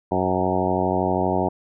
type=harmonic tone with a mistuned harmonic; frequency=92.5 Hz; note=F#2; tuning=in tune; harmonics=1 / 2 / 3 / 4 / 5 / 6 / 7 / 8 / 9 / 10; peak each=-30 / -27 / -28 / -26 / -30 / -30 / -27 / -27 / -29 / -30 dBFS; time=0.11-1.49 s; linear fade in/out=10 ms; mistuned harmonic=9; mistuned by=+18 cents; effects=none